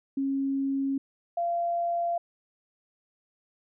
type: tone pair in turn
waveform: sine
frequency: 272.9 / 687.7 Hz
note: C#4 / F5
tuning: -27 / -27 cents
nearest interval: octave + major third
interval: 1600 cents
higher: second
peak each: -25 dBFS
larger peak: neither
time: 0.17-0.98 / 1.37-2.18 s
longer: neither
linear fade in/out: 5 ms
effects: none

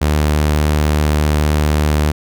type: tone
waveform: sawtooth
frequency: 75.3 Hz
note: D2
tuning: 44 cents sharp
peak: -8 dBFS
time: 0.01-2.12 s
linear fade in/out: 10 ms
effects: none

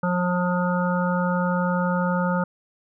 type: harmonic tone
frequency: 178.8 Hz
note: F3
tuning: 41 cents sharp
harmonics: 1 / 3 / 5 / 7 / 8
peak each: -22 / -27 / -29 / -30 / -31 dBFS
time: 0.03-2.44 s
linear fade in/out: 5 ms
effects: none

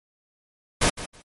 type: noise with echo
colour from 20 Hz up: pink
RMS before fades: -19 dBFS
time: 0.81-0.9 s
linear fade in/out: 10 ms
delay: 160 ms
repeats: 2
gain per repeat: -15 dB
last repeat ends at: 1.22 s
effects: MP3 48 kbps

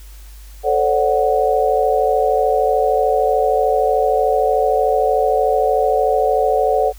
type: chord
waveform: sine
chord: D dominant seventh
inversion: second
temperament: equal with one note detuned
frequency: 440 / 523.3 / 576.6 / 740 Hz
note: A4 / C5 / D5 / F#5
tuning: 0 / 0 / -32 / 0 cents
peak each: -18 / -20 / -19 / -17 dBFS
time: 0.63-6.93 s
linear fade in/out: 50 ms
effects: added 50 Hz sine -35 dBFS peak until 6.98 s + white hiss -47 dBFS RMS until 6.98 s

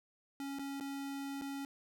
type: tone with dropouts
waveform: square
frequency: 277.2 Hz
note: C#4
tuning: in tune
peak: -40 dBFS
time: 0.4-1.65 s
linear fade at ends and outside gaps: 1 ms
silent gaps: 0.587-0.593 / 0.8-0.808 / 1.413-1.419 s
effects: none

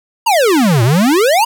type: exponential two-way sweep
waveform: square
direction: down then up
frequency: 979 to 110 to 979 Hz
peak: -9 dBFS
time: 0.26-1.45 s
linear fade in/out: 10 ms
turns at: 0.83 s
effects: 8-bit

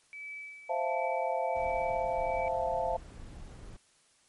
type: tone with tremolo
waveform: sine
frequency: 2300 Hz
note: D7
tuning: 37 cents flat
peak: -39 dBFS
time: 0.13-2.48 s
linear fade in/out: 0 ms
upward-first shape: sine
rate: 1.4 Hz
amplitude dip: 65%
type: chord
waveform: sine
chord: F major seventh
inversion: second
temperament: equal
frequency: 523.3 / 659.3 / 698.5 / 880 Hz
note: C5 / E5 / F5 / A5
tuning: 0 / 0 / 0 / 0 cents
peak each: -34 dBFS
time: 0.69-2.97 s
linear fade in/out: 10 ms
type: noise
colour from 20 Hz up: brown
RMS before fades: -45 dBFS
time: 1.55-3.77 s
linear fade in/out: 10 ms
effects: white hiss -66 dBFS RMS until 4.28 s + MP3 48 kbps

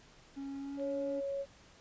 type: tone with pitch glide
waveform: triangle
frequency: 275.8 to 283.1 Hz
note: C#4 to C#4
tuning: -9 to +37 cents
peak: -37 dBFS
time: 0.36-1.21 s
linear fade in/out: 20 ms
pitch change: +46 cents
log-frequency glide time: 0.59-0.83 s
type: tone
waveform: sine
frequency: 554 Hz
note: C#5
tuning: 1 cent flat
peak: -34 dBFS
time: 0.77-1.46 s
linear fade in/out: 50 ms
type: click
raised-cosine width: 0.3 ms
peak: -40 dBFS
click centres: 0.797 s
effects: pink hiss -60 dBFS RMS until 1.8 s + resampled to 16000 Hz

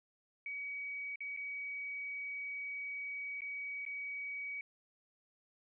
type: tone with dropouts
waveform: sine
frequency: 2265 Hz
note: C#7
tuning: 37 cents sharp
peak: -39 dBFS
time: 0.46-4.61 s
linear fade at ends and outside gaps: 2 ms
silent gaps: 1.158-1.205 / 1.365-1.372 / 3.407-3.418 / 3.852-3.863 s
effects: none

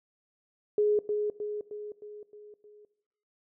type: tone with echo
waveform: sine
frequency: 418.6 Hz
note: G#4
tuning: 14 cents sharp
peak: -21 dBFS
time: 0.78-0.99 s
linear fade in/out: 2 ms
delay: 310 ms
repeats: 6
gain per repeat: -5 dB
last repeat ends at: 2.85 s
effects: noise-tail reverb RT60 0.8 s tail -18 dB re dry

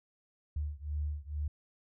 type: beating tone pair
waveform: sine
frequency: 73.4 / 75.6 Hz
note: D2 / D#2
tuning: 0 / -49 cents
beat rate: 2.2 Hz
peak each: -36 / -37 dBFS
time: 0.56-1.48 s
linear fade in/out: 5 ms
effects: none

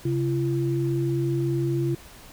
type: tone pair together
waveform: sine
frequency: 134.9 / 339.9 Hz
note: C#3 / F4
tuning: -47 / -47 cents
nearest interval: octave + major third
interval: 1600 cents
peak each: -24 / -25 dBFS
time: 0.05-1.95 s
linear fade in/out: 5 ms
effects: pink hiss -47 dBFS RMS until 2.32 s

